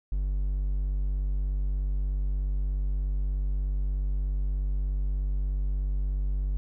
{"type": "tone", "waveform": "triangle", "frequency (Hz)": 48.38, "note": "G1", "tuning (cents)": -22, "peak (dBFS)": -23, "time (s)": [0.12, 6.57], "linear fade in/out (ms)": 0, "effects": []}